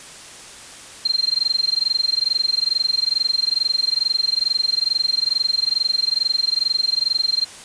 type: tone with amplitude modulation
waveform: sine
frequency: 4173 Hz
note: C8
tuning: 5 cents flat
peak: -13 dBFS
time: 1.05-7.45 s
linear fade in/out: 5 ms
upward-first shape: sine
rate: 22.3 Hz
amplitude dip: 100%
effects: white hiss -39 dBFS RMS until 7.64 s + resampled to 22050 Hz